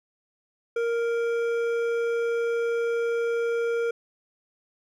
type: tone with hard clipping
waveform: triangle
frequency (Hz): 466.2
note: A#4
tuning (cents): 0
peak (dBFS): -25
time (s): 0.76-3.91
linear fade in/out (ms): 5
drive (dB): 13
effects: none